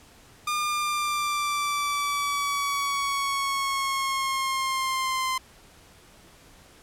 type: linear sweep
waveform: sawtooth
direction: down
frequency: 1210 to 1037 Hz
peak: -21 dBFS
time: 0.47-5.38 s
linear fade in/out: 5 ms
effects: pink hiss -53 dBFS RMS until 6.82 s + low-pass 12000 Hz 12 dB/octave